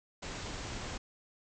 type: low-pass noise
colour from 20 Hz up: pink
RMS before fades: -41 dBFS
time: 0.22-0.98 s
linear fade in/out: 10 ms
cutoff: 7800 Hz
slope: 96 dB/octave
effects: none

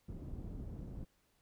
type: low-pass noise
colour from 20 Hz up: pink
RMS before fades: -45 dBFS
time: 0.08-1.05 s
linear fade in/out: 10 ms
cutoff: 280 Hz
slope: 12 dB/octave
effects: pink hiss -75 dBFS RMS until 1.41 s

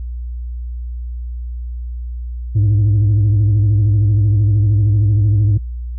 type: tone with vibrato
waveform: sine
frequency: 103.7 Hz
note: G#2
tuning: 2 cents flat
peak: -7 dBFS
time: 2.55-5.58 s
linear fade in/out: 10 ms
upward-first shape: sine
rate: 13 Hz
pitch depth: 80 cents each way
effects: tanh soft clip ceiling -9 dBFS + added 60 Hz sine -22 dBFS peak until 5.98 s

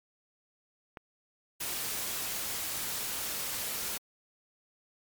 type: click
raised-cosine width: 0.5 ms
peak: -27 dBFS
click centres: 0.972 s
type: noise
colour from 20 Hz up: white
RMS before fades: -35 dBFS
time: 1.6-3.98 s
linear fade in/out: 10 ms
effects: MP3 96 kbps

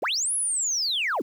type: linear two-way sweep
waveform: sine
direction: up then down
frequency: 175.7 to 10860 to 175.7 Hz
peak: -22 dBFS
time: 0.02-1.22 s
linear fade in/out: 10 ms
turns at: 0.34 s
effects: tanh soft clip ceiling -19 dBFS + 9-bit

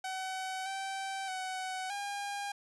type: tone with pitch steps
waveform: sawtooth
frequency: 755 / 775 / 749 / 808 Hz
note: F#5 / G5 / F#5 / G#5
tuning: +35 / -20 / +21 / -48 cents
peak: -32 dBFS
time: 0.04-2.52 s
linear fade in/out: 5 ms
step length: 620 ms
effects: resampled to 24000 Hz + 11-bit

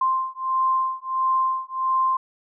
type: beating tone pair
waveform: sine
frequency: 1046.5 / 1048 Hz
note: C6 / C6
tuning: 0 / +2 cents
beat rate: 1.5 Hz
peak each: -23 dBFS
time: 0.01-2.17 s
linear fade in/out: 5 ms
effects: none

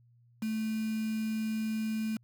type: tone with quantisation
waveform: sine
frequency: 219.2 Hz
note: A3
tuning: 6 cents flat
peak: -30 dBFS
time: 0.42-2.17 s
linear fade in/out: 5 ms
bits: 7
effects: added 119 Hz sine -60 dBFS peak until 2.23 s

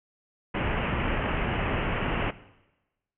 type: low-pass noise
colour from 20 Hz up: pink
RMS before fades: -28 dBFS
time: 0.54-2.31 s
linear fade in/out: 10 ms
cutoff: 3000 Hz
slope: 96 dB/octave
effects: noise-tail reverb RT60 1.0 s tail -17 dB re dry

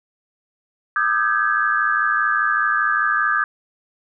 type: tone cluster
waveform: sine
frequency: 1203 / 1288 / 1562 / 1675 Hz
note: D6 / E6 / G6 / G#6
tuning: +41 / -41 / -7 / +14 cents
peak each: -20 / -26 / -21 / -22 dBFS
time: 0.96-3.44 s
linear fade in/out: 2 ms
effects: none

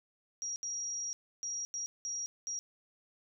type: tone bursts at uneven times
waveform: sine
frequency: 5690 Hz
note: F8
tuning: 31 cents sharp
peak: -35 dBFS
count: 6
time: 0.42-0.56 / 0.63-1.13 / 1.43-1.65 / 1.74-1.86 / 2.05-2.26 / 2.47-2.59 s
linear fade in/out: 0 ms
effects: none

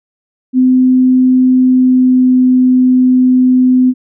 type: tone with pitch glide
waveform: sine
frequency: 255.8 to 254.2 Hz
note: C4 to C4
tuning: -39 to -50 cents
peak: -5 dBFS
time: 0.53-3.94 s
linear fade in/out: 50 ms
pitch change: -11 cents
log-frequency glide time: 1.57-2.36 s
effects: none

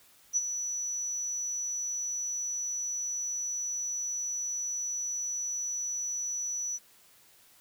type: tone with ADSR envelope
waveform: sine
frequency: 5920 Hz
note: F#8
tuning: in tune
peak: -22 dBFS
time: 0.33-6.79 s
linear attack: 36 ms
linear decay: 33 ms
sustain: -9 dB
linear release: 38 ms
effects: white hiss -60 dBFS RMS until 7.6 s

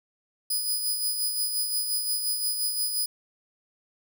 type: tone with tremolo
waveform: 10% pulse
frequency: 4978 Hz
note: D#8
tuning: in tune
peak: -17 dBFS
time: 0.5-3.06 s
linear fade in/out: 5 ms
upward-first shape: sine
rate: 5.7 Hz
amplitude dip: 45%
effects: none

